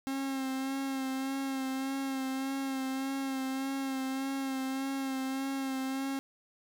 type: tone with vibrato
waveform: 45% pulse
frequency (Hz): 267.8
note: C4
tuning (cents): +40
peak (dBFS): -32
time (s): 0.07-6.19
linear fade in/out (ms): 0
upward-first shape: sine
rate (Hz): 1.7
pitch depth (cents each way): 27
effects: 12-bit